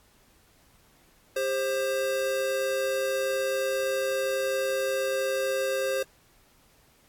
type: tone pair together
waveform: square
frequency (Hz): 398.1 / 530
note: G4 / C5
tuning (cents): +27 / +22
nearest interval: perfect fourth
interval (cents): 495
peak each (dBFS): -33 / -27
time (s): 1.36-6.03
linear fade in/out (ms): 5
effects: pink hiss -61 dBFS RMS until 7.08 s + AAC 64 kbps